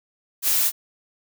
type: noise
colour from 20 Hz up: blue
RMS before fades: -20 dBFS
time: 0.42-0.72 s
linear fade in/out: 50 ms
effects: none